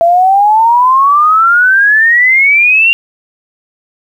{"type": "exponential sweep", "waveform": "sine", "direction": "up", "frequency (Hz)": [667, 2794], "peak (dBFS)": -4, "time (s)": [0.01, 2.93], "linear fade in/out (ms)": 0, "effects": ["7-bit"]}